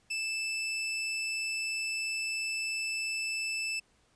sawtooth tone, 2637 Hz, E7, in tune, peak -28 dBFS, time 0.1-3.8 s, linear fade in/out 10 ms, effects pink hiss -68 dBFS RMS until 4.15 s + resampled to 22050 Hz

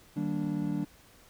triangle chord, Eb major seventh, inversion none, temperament just, 155.56 / 194.45 / 233.3 / 291.7 Hz, Eb3 / G3 / Bb3 / D4, 0 / -14 / +2 / -12 cents, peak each -33 / -32 / -36 / -31 dBFS, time 0.16-0.85 s, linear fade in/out 10 ms, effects pink hiss -58 dBFS RMS until 1.29 s

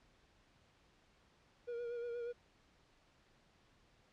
triangle tone with vibrato, 475.7 Hz, A#4, 35 cents sharp, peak -38 dBFS, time 1.67-2.33 s, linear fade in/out 20 ms, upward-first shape sine, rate 8.4 Hz, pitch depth 32 cents each way, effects pink hiss -70 dBFS RMS until 4.12 s + low-pass 5000 Hz 12 dB/octave

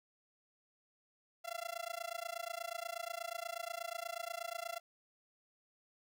sawtooth tone with amplitude modulation, 681 Hz, F5, 44 cents flat, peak -33 dBFS, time 1.44-4.8 s, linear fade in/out 20 ms, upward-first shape sine, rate 28.3 Hz, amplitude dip 100%, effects none

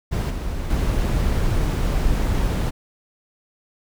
brown noise with level steps, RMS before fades -21 / -26 / -20 dBFS, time 0.11-2.71 s, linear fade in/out 20 ms, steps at 0.3 / 0.7 s, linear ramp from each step 5 ms, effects none

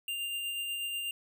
square tone with tremolo, 2794 Hz, F7, in tune, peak -33 dBFS, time 0.08-1.11 s, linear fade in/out 2 ms, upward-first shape sine, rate 8.2 Hz, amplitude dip 25%, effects none

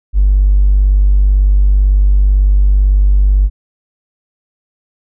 triangle tone with tanh clipping, 49 Hz, G1, in tune, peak -5 dBFS, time 0.13-3.5 s, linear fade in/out 50 ms, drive 1 dB, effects none

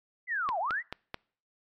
sine linear two-way sweep, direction down then up, 2063 to 630 to 2063 Hz, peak -28 dBFS, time 0.27-0.83 s, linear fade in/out 50 ms, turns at 0.59 s
click train, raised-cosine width 0.3 ms, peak -18 dBFS, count 4, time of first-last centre 0.49-1.144 s, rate 4.59 Hz
effects noise-tail reverb RT60 0.5 s tail -26 dB re dry + MP3 64 kbps

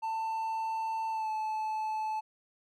triangle tone with pitch glide, 891 to 868.6 Hz, A5 to A5, +22 to -23 cents, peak -29 dBFS, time 0.02-2.21 s, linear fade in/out 20 ms, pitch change -45 cents, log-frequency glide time 1.1-1.3 s, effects none

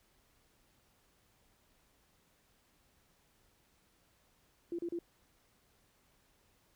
sine tone bursts, 342 Hz, F4, 36 cents flat, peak -35 dBFS, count 3, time 4.72-4.989 s, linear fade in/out 2 ms, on 67 ms, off 34 ms, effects pink hiss -71 dBFS RMS until 6.75 s

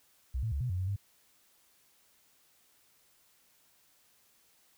sine tone with pitch steps, 63.9 / 111.4 / 70.6 / 124.8 / 90.9 / 93.1 / 99.9 Hz, C2 / A2 / C#2 / B2 / F#2 / F#2 / G2, -40 / +22 / +32 / +19 / -30 / +11 / +33 cents, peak -30 dBFS, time 0.34-0.963 s, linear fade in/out 10 ms, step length 89 ms, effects white hiss -67 dBFS RMS until 4.77 s

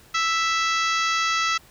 harmonic tone, 659.3 Hz, E5, in tune, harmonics 2 / 3 / 4 / 5 / 6 / 7 / 8 / 9 / 10, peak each -23 / -27 / -29 / -31 / -33 / -34 / -35 / -36 / -37 dBFS, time 0.14-1.58 s, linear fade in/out 10 ms, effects pink hiss -52 dBFS RMS until 1.7 s

